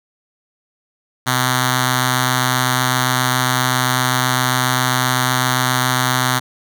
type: tone with notch filter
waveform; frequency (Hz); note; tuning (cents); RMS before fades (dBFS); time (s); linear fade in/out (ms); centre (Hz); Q
5% pulse; 127.6; C3; -43; -17; 1.26-6.4; 20; 460; 0.53
effects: none